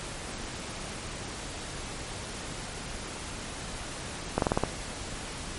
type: slowing click train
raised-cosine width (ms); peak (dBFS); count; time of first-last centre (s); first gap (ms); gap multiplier
1; -9; 6; 4.38-4.636; 42; 1.1
effects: pink hiss -38 dBFS RMS until 5.58 s + MP3 48 kbps